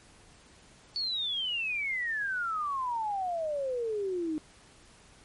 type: exponential sweep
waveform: sine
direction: down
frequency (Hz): 4493 to 302.1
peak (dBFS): -29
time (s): 0.96-4.38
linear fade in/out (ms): 0
effects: pink hiss -57 dBFS RMS until 5.24 s + MP3 48 kbps